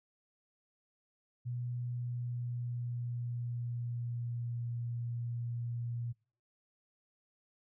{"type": "tone with pitch glide", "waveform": "sine", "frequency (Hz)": [122, 118.8], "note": ["B2", "A#2"], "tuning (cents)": [-21, 33], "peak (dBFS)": -35, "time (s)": [1.45, 6.13], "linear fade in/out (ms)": 20, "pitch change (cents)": -46, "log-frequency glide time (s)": [1.79, 4.67], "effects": ["noise-tail reverb RT60 0.4 s tail -25 dB re dry"]}